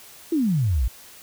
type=exponential sweep; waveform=sine; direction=down; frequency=349.4 to 51.91 Hz; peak=-18 dBFS; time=0.32-0.88 s; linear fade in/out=5 ms; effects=white hiss -46 dBFS RMS until 1.22 s